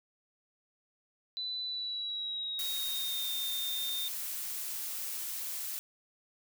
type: tone with pitch glide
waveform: sine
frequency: 3992 to 3640 Hz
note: B7 to A#7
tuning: +18 to -42 cents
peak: -34 dBFS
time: 1.37-4.08 s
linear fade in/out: 0 ms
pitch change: -160 cents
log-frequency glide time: 1.64-3.29 s
type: noise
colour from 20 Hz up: blue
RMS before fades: -38 dBFS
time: 2.59-5.79 s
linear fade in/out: 0 ms
effects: none